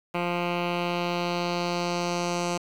10% pulse tone with low-pass filter sweep, 174.61 Hz, F3, in tune, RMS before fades -28 dBFS, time 0.14-2.58 s, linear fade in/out 10 ms, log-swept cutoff 2400 to 7100 Hz, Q 1.7, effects 8-bit

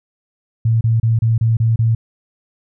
sine tone bursts, 113.6 Hz, A#2, 44 cents flat, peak -11 dBFS, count 7, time 0.65-1.95 s, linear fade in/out 5 ms, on 160 ms, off 30 ms, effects none

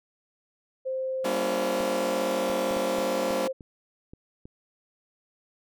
sine tone with pitch glide, 523.3 to 526.9 Hz, C5 to C5, 0 to +12 cents, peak -27 dBFS, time 0.85-3.53 s, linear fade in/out 20 ms, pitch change +12 cents, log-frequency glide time 1.3-2.56 s
15% pulse chord, G diminished seventh, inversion none, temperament just, 196 / 235.2 / 282.2 / 338.7 Hz, G3 / Bb3 / Db4 / Fb4, 0 / +16 / +31 / +47 cents, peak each -27 dBFS, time 1.24-3.48 s, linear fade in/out 10 ms
clicks, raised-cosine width 3 ms, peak -31 dBFS, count 9, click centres 1.806 / 2.5 / 2.71 / 2.767 / 2.985 / 3.307 / 3.608 / 4.135 / 4.455 s
effects none

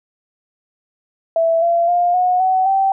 sine tone with pitch steps, 660 / 681.7 / 704.1 / 727.3 / 751.2 / 775.9 Hz, E5 / F5 / F5 / F#5 / F#5 / G5, +2 / -42 / +14 / -30 / +26 / -18 cents, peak -12 dBFS, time 1.36-2.92 s, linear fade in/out 2 ms, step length 260 ms, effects none

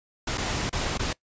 pink noise with dropouts, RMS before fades -28 dBFS, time 0.27-1.13 s, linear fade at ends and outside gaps 5 ms, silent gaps 0.375-0.379 / 0.695-0.728 / 0.976-0.993 s, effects noise-tail reverb RT60 0.1 s tail -21 dB re dry + resampled to 16000 Hz

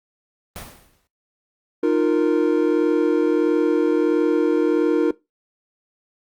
pink noise with exponential decay, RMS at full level -31 dBFS, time 0.56-1.07 s, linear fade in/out 0 ms, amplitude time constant 110 ms
triangle chord, Eb suspended second, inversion none, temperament equal with one note detuned, 307.7 / 349.2 / 466.2 Hz, Eb4 / F4 / Bb4, -19 / 0 / 0 cents, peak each -18 dBFS, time 1.83-5.11 s, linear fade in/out 5 ms
effects noise-tail reverb RT60 0.2 s tail -19 dB re dry + Opus 32 kbps

